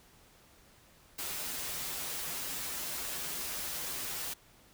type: noise with comb filter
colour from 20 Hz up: white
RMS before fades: -38 dBFS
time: 1.18-4.34 s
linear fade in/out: 10 ms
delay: 9.2 ms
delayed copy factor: -0.6
effects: pink hiss -61 dBFS RMS until 4.73 s